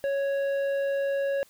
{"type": "tone with tanh clipping", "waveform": "sine", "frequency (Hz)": 554.4, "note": "C#5", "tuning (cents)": 0, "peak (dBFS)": -26, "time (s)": [0.04, 1.43], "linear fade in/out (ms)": 0, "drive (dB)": 9, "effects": ["white hiss -59 dBFS RMS until 1.49 s"]}